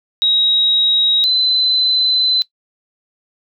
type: tone pair in turn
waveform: sine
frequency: 3810 / 4037 Hz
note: A#7 / B7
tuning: +37 / +37 cents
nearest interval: minor second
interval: 100 cents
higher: second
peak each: -11 dBFS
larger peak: neither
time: 0.22-1.24 / 1.24-2.42 s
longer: second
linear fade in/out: 0 ms
effects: noise-tail reverb RT60 0.1 s tail -21 dB re dry